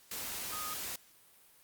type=tone in noise; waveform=sine; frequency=1244.5 Hz; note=D#6; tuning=in tune; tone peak=-41 dBFS; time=0.52-0.74 s; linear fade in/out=5 ms; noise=white; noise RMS=-40 dBFS; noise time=0.11-0.96 s; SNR=-4 dB; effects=white hiss -62 dBFS RMS until 1.63 s + Opus 48 kbps